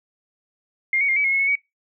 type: tone with pitch steps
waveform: sine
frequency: 2119 / 2239 / 2121 / 2285 / 2163 / 2182 / 2199 / 2256 Hz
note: C7 / C#7 / C7 / D7 / C#7 / C#7 / C#7 / C#7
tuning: +21 / +17 / +23 / -48 / -43 / -28 / -14 / +30 cents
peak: -17 dBFS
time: 0.93-1.554 s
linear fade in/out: 2 ms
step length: 78 ms
effects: noise-tail reverb RT60 0.2 s tail -23 dB re dry